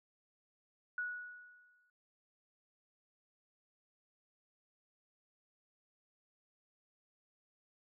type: tone with exponential decay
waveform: sine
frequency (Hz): 1465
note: F#6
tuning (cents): -18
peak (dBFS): -34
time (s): 0.98-1.9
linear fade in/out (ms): 2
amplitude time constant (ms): 200
effects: none